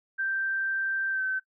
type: tone with pitch glide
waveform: sine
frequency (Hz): 1568 to 1535.7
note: G6 to G6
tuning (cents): 0 to -36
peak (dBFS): -26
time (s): 0.18-1.4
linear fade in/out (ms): 20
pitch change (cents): -36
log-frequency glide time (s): 1.11-1.22
effects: noise-tail reverb RT60 0.1 s tail -18 dB re dry